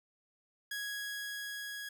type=tone with level ramp; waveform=sawtooth; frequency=1661.2 Hz; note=G#6; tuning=in tune; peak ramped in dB=-33 to -37 dBFS; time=0.71-1.89 s; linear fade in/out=5 ms; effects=none